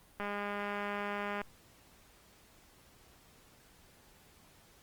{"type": "click train", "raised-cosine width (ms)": 0.5, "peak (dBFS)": -23, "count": 249, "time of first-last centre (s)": [0.2, 1.416], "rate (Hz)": 204, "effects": ["pink hiss -62 dBFS RMS until 4.82 s", "Opus 32 kbps"]}